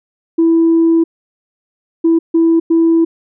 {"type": "tone bursts at uneven times", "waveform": "sine", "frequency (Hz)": 330, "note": "E4", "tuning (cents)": 2, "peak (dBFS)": -6, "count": 4, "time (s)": [[0.38, 1.04], [2.04, 2.19], [2.34, 2.6], [2.7, 3.05]], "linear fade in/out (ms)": 10, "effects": ["tanh soft clip ceiling -4 dBFS"]}